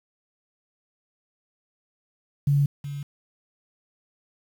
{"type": "tone with echo", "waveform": "sine", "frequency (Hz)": 142.2, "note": "C#3", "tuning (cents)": 45, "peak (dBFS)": -17, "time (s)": [2.47, 2.66], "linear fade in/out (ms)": 5, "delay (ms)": 370, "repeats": 1, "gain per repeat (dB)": -13, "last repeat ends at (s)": 3.03, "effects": ["8-bit"]}